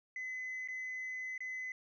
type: tone with dropouts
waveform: sine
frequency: 2026 Hz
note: B6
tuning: 44 cents sharp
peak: -37 dBFS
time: 0.16-1.72 s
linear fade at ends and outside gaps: 2 ms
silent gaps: 0.676-0.685 / 1.379-1.405 s
effects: tanh soft clip ceiling -36 dBFS